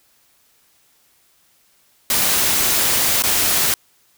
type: noise with dropouts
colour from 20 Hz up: white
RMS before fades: -17 dBFS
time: 2.1-3.74 s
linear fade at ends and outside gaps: 1 ms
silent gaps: 3.222-3.237 s
effects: white hiss -58 dBFS RMS until 4.17 s